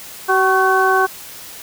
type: harmonic tone with a mistuned harmonic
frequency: 380 Hz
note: F#4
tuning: 46 cents sharp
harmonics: 1 / 2 / 3 / 4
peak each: -17 / -17 / -17 / -17 dBFS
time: 0.28-1.07 s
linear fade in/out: 20 ms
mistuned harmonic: 3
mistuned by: -46 cents
effects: white hiss -35 dBFS RMS until 1.62 s